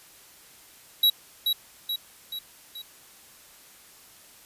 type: tone with echo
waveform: square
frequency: 3878 Hz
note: B7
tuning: 32 cents flat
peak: -17 dBFS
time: 1.03-1.1 s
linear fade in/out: 5 ms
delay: 430 ms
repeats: 4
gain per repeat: -5 dB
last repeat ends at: 2.82 s
effects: white hiss -52 dBFS RMS until 4.45 s + resampled to 32000 Hz